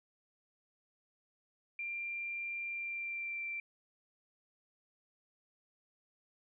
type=tone with pitch glide; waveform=sine; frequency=2378 to 2351 Hz; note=D7 to D7; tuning=+21 to +1 cents; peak=-37 dBFS; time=1.79-3.6 s; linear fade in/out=2 ms; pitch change=-20 cents; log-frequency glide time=2.68-3.43 s; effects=none